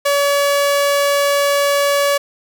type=tone; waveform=sawtooth; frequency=568 Hz; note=C#5; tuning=42 cents sharp; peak=-9 dBFS; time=0.05-2.18 s; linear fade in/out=10 ms; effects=none